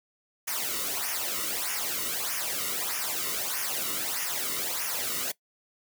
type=noise with flanger; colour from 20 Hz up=white; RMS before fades=-31 dBFS; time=0.47-5.32 s; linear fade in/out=10 ms; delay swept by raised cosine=0.24 to 1.24 ms; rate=1.6 Hz; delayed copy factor=-0.75; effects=noise-tail reverb RT60 0.1 s tail -20 dB re dry